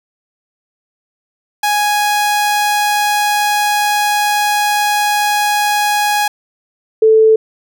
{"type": "tone pair in turn", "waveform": ["sawtooth", "sine"], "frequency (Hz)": [830.6, 440], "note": ["G#5", "A4"], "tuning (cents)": [0, 0], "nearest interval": "major seventh", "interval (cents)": 1100, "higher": "first", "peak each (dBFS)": [-8, -5], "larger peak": "second", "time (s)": [[1.63, 6.28], [7.02, 7.36]], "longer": "first", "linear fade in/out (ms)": 5, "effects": []}